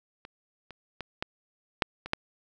clicks, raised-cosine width 0.3 ms, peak -27 / -28 / -20 / -14 / -6 / -22 / -9 dBFS, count 7, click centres 0.251 / 0.707 / 1.007 / 1.225 / 1.822 / 2.06 / 2.134 s, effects none

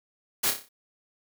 white noise with echo, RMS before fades -25 dBFS, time 0.43-0.51 s, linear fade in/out 10 ms, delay 30 ms, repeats 6, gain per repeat -6 dB, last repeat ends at 0.69 s, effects none

